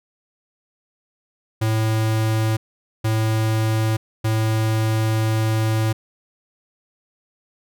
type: tone bursts at uneven times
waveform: square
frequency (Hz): 110.3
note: A2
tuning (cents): +5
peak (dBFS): -18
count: 3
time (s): 1.61-2.57 / 3.04-3.97 / 4.24-5.93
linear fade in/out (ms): 10
effects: none